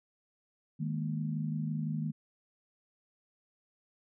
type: chord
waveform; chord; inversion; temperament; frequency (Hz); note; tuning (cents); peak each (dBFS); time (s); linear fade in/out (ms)
sine; D# suspended fourth; none; just; 155.56 / 207.4 / 233.3; D#3 / G#3 / A#3; 0 / -2 / +2; -33 / -39 / -38; 0.79-2.12; 20
effects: none